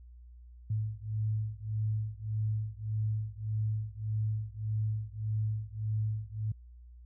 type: beating tone pair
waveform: sine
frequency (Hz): 107.3 / 109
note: A2 / A2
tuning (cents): -43 / -16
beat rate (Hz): 1.7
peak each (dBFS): -33 / -34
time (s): 0.7-6.52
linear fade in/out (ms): 5
effects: added 60 Hz sine -49 dBFS peak until 7.05 s